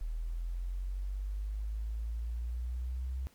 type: linear sweep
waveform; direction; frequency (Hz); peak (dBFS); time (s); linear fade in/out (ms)
sine; up; 39.08 to 65.41; -33; 0.01-3.27; 0
effects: pink hiss -64 dBFS RMS until 3.34 s + MP3 96 kbps